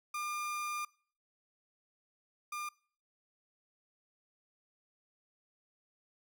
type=tone pair in turn; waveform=30% pulse; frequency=1203 / 1203 Hz; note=D6 / D6; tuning=+41 / +41 cents; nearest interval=unison; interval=0 cents; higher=neither; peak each=-33 / -35 dBFS; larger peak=first; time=0.14-0.85 / 2.52-2.69 s; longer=first; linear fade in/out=5 ms; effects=noise-tail reverb RT60 0.5 s tail -25 dB re dry